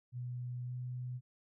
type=tone with pitch glide; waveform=sine; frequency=123.47 to 124.9 Hz; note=B2 to B2; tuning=0 to +20 cents; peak=-38 dBFS; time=0.12-1.21 s; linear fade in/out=50 ms; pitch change=+20 cents; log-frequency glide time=0.66-0.72 s; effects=none